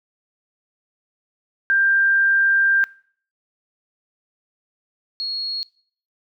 sine tone pair in turn, 1587 / 4311 Hz, G6 / C#8, +21 / -49 cents, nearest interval octave + perfect fourth, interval 1730 cents, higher second, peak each -14 / -23 dBFS, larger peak first, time 1.7-2.84 / 5.2-5.63 s, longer first, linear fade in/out 0 ms, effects noise-tail reverb RT60 0.5 s tail -22 dB re dry

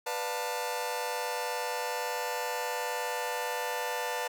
sawtooth chord, B half-diminished seventh, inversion none, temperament just, 493.9 / 592.7 / 711.2 / 889 Hz, B4 / D5 / F5 / A5, 0 / +16 / +31 / +18 cents, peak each -32 / -36 / -36 / -31 dBFS, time 0.06-4.28 s, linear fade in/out 10 ms, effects none

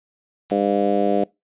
click train, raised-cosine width 0.2 ms, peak -24 dBFS, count 123, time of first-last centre 0.5-1.235 s, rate 166 Hz
harmonic tone, 100.9 Hz, G#2, 49 cents flat, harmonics 2 / 3 / 4 / 5 / 6 / 7, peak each -24 / -24 / -24 / -24 / -24 / -24 dBFS, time 0.51-1.24 s, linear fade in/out 5 ms
effects noise-tail reverb RT60 0.2 s tail -23 dB re dry + resampled to 8000 Hz

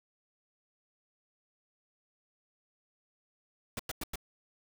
pink noise bursts, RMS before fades -37 dBFS, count 4, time 3.77-4.157 s, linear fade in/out 2 ms, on 24 ms, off 97 ms, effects none

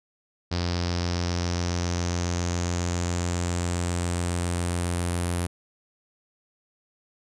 sawtooth tone with low-pass filter sweep, 87.31 Hz, F2, in tune, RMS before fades -27 dBFS, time 0.51-5.47 s, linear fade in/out 10 ms, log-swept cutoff 4900 to 10000 Hz, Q 4.9, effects none

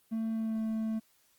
triangle tone with pitch glide, 223.6 to 220.9 Hz, A3 to A3, +28 to +7 cents, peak -28 dBFS, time 0.11-1 s, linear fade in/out 20 ms, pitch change -21 cents, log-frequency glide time 0.31-0.6 s, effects white hiss -68 dBFS RMS until 1.38 s + Opus 24 kbps

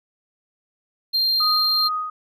triangle tone, 4186 Hz, C8, in tune, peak -16 dBFS, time 1.13-1.89 s, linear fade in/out 20 ms
sine tone with tremolo, 1247 Hz, D#6, 3 cents sharp, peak -21 dBFS, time 1.4-2.1 s, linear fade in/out 5 ms, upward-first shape sine, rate 2.4 Hz, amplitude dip 60%
effects none

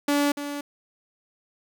sawtooth tone with echo, 287.9 Hz, D4, 34 cents flat, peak -16 dBFS, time 0.08-0.32 s, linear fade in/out 5 ms, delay 290 ms, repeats 1, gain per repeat -10 dB, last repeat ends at 0.61 s, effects 9-bit

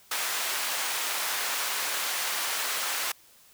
pink high-pass noise, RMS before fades -30 dBFS, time 0.11-3.12 s, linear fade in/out 5 ms, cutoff 990 Hz, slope 12 dB/octave, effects white hiss -57 dBFS RMS until 3.53 s

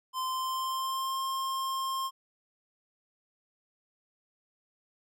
square tone with pitch glide, 1035 to 1063.5 Hz, C6 to C6, -19 to +28 cents, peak -31 dBFS, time 0.13-2.11 s, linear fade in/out 50 ms, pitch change +47 cents, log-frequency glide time 0.24-1.21 s, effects none

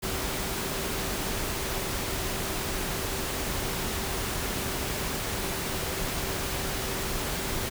sine tone in noise, 384.7 Hz, G4, 33 cents flat, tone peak -40 dBFS, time 0.02-7.7 s, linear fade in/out 20 ms, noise pink, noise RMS -31 dBFS, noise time 0.02-7.7 s, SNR -12 dB, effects none

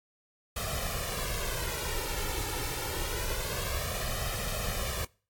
pink noise with flanger, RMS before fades -33 dBFS, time 0.56-5.05 s, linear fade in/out 5 ms, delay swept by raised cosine 1.6 to 2.26 ms, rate 0.26 Hz, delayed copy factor +0.8, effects noise-tail reverb RT60 0.4 s tail -25 dB re dry + AAC 64 kbps

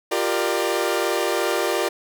sawtooth chord, G minor seventh, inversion third, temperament equal with one note detuned, 349.2 / 392 / 466.2 / 597.6 Hz, F4 / G4 / Bb4 / D5, 0 / 0 / 0 / +30 cents, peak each -22 dBFS, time 0.11-1.89 s, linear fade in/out 10 ms, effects none

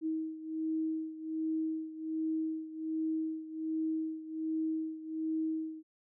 sine beating tone pair, 317.4 / 318.7 Hz, D#4 / D#4, +35 / +42 cents, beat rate 1.3 Hz, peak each -34 / -38 dBFS, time 0.01-5.83 s, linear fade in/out 50 ms, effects none

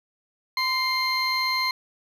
triangle tone cluster, 1029 / 2107 / 4173 Hz, C6 / C7 / C8, -29 / +12 / -5 cents, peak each -25 dBFS, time 0.57-1.71 s, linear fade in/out 2 ms, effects none

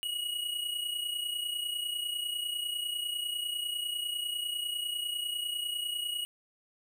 square tone pair together, 2877 / 2907 Hz, F#7 / F#7, -49 / -31 cents, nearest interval unison, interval 18 cents, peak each -39 / -34 dBFS, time 0.03-6.25 s, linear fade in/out 0 ms, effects none

